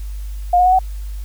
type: tone with pitch steps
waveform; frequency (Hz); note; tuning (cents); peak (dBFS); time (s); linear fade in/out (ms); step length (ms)
sine; 710 / 723.7 / 737.6 / 751.8; F5 / F#5 / F#5 / F#5; +28 / -39 / -6 / +27; -9; 0.53-0.79; 5; 65
effects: added 50 Hz sine -24 dBFS peak until 1.24 s + white hiss -47 dBFS RMS until 1.24 s